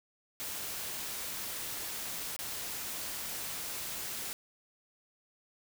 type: noise with dropouts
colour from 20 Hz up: white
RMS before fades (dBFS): -39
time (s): 0.4-4.33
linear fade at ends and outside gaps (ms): 0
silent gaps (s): 2.364-2.39
effects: none